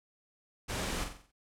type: noise with echo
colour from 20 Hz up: pink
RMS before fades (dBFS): -36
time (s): 0.68-1.05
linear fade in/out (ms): 20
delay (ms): 45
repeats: 6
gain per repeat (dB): -6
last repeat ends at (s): 1.32
effects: low-pass 10000 Hz 12 dB/octave